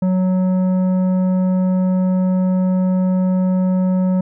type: tone with tanh clipping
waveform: sine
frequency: 185 Hz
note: F#3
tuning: in tune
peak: -15 dBFS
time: 0.02-4.21 s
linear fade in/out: 5 ms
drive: 10 dB
effects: none